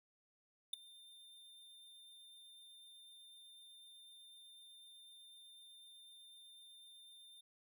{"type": "tone with ADSR envelope", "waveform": "square", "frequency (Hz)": 3604, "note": "A7", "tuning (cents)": 41, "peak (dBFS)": -34, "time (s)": [0.73, 7.41], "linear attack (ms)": 6, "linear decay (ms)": 6, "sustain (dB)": -24, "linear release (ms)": 6, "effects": []}